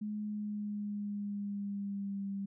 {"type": "tone with pitch glide", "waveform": "sine", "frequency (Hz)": [210.5, 197.54], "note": ["G#3", "G3"], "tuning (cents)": [24, 14], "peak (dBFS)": -35, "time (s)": [0.01, 2.46], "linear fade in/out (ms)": 10, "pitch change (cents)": -110, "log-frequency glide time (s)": [0.22, 2.26], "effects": []}